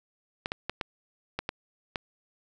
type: clicks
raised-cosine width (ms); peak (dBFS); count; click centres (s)
0.3; -14; 7; 0.459 / 0.519 / 0.696 / 0.812 / 1.39 / 1.491 / 1.958
effects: none